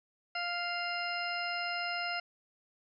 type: harmonic tone with a mistuned harmonic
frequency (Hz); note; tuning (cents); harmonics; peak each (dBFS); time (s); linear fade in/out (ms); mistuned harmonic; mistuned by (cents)
698.5; F5; 0; 1 / 2 / 3 / 4 / 6 / 7; -38 / -38 / -40 / -40 / -47 / -42; 0.35-2.2; 5; 7; +76
effects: none